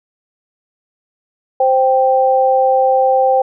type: tone pair together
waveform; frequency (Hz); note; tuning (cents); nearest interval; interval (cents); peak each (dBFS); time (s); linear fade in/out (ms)
sine; 522.7 / 784; C5 / G5; -2 / 0; perfect fifth; 702; -12; 1.6-3.42; 5
effects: none